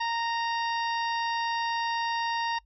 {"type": "harmonic tone with a mistuned harmonic", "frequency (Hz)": 928, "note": "A#5", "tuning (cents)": -8, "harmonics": [1, 2, 3, 4, 5, 6], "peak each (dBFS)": [-28, -34, -38, -40, -42, -44], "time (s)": [0, 2.59], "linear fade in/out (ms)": 10, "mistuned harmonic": 5, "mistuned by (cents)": 28, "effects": ["noise-tail reverb RT60 0.1 s tail -26 dB re dry", "added 50 Hz sine -59 dBFS peak until 2.65 s"]}